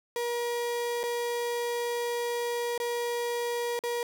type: tone with dropouts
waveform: 35% pulse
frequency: 477 Hz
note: A#4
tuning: 40 cents sharp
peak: -27 dBFS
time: 0.16-4.03 s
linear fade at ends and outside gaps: 1 ms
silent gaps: 1.032-1.037 / 2.778-2.8 / 3.791-3.837 s
effects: none